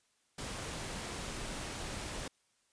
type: noise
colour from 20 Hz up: pink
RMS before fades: -41 dBFS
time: 0.38-2.28 s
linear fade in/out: 5 ms
effects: white hiss -74 dBFS RMS until 2.72 s + resampled to 22050 Hz